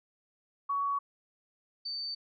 sine tone pair in turn, 1124 / 4571 Hz, C#6 / D8, +24 / -48 cents, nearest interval 2 octaves, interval 2428 cents, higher second, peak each -28 / -34 dBFS, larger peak first, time 0.69-0.99 / 1.85-2.15 s, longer neither, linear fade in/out 10 ms, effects none

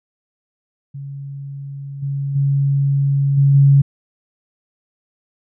sine tone with level steps, 139.3 Hz, C#3, 9 cents sharp, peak -27 / -19 / -13 / -9 / -7 dBFS, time 0.94-3.82 s, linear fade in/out 10 ms, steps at 2.02 / 2.35 / 3.37 / 3.54 s, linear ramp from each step 10 ms, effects none

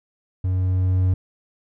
triangle tone with level ramp, 92.5 Hz, F#2, in tune, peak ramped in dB -17 to -13 dBFS, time 0.44-1.14 s, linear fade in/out 5 ms, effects none

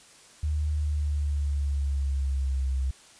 sine tone with pitch glide, 75.5 to 66.11 Hz, D2 to C2, +48 to +19 cents, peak -24 dBFS, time 0.43-2.91 s, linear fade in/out 5 ms, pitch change -229 cents, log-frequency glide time 0.72-2.69 s, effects white hiss -53 dBFS RMS until 3.19 s + resampled to 22050 Hz

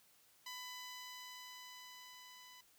10% pulse tone with level ramp, 999 Hz, B5, 20 cents sharp, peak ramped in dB -37 to -48 dBFS, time 0.46-2.61 s, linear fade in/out 5 ms, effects white hiss -69 dBFS RMS until 2.78 s

